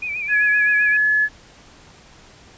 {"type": "tone with vibrato", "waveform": "sine", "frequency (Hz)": 2400, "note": "D7", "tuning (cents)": 37, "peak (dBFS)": -23, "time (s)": [0.02, 0.97], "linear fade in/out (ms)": 5, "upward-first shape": "sine", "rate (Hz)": 7.7, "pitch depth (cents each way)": 77}
{"type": "tone with pitch glide", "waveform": "sine", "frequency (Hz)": [1689, 1709.6], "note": ["G#6", "G#6"], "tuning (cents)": [29, 50], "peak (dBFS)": -14, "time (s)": [0.28, 1.29], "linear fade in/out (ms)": 50, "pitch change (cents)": 21, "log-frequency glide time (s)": [0.81, 1.08]}
{"effects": ["pink hiss -47 dBFS RMS until 2.57 s", "resampled to 16000 Hz"]}